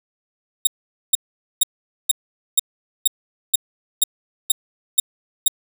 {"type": "tone bursts", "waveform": "5% pulse", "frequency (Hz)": 3729, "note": "A#7", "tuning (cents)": 0, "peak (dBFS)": -3, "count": 11, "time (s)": [0.65, 5.481], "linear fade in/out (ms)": 5, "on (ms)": 21, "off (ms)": 460, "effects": []}